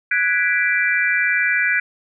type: chord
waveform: sine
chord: G# half-diminished seventh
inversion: third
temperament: equal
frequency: 1480 / 1661.2 / 1975.5 / 2349 Hz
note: F#6 / G#6 / B6 / D7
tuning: 0 / 0 / 0 / 0 cents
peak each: -21 dBFS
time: 0.11-1.8 s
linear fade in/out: 5 ms
effects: none